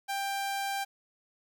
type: tone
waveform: sawtooth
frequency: 790 Hz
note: G5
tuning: 13 cents sharp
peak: -27 dBFS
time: 0.08-0.85 s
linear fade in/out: 20 ms
effects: 11-bit